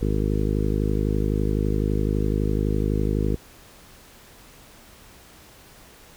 harmonic tone, 51.91 Hz, G#1, in tune, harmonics 1 / 2 / 3 / 4 / 5 / 6 / 7 / 8 / 9, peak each -24 / -27 / -29 / -30 / -31 / -32 / -32 / -33 / -34 dBFS, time 0.01-3.36 s, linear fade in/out 5 ms, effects pink hiss -49 dBFS RMS until 6.16 s

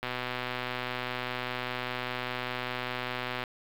click train, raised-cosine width 0.3 ms, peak -16 dBFS, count 427, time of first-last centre 0.03-3.438 s, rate 125 Hz, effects low-pass 4000 Hz 12 dB/octave + 7-bit

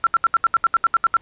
sine tone bursts, 1356 Hz, E6, 49 cents sharp, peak -12 dBFS, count 12, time 0.04-1.168 s, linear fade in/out 0 ms, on 28 ms, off 72 ms, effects pink hiss -56 dBFS RMS until 1.21 s + resampled to 8000 Hz

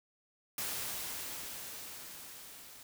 white noise with level ramp, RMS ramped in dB -37 to -53 dBFS, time 0.58-2.83 s, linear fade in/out 2 ms, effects none

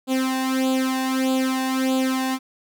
sawtooth tone with flanger, 261.6 Hz, C4, in tune, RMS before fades -22 dBFS, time 0.07-2.39 s, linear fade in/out 50 ms, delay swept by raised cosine 0.26 to 1.14 ms, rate 1.6 Hz, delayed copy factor +0.8, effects none

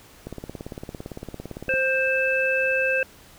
click train, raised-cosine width 2 ms, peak -20 dBFS, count 27, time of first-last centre 0.27-1.739 s, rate 17.7 Hz
harmonic tone, 525 Hz, C5, 6 cents sharp, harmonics 1 / 3 / 5, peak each -24 / -24 / -24 dBFS, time 1.69-3.03 s, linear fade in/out 2 ms
effects pink hiss -50 dBFS RMS until 3.38 s

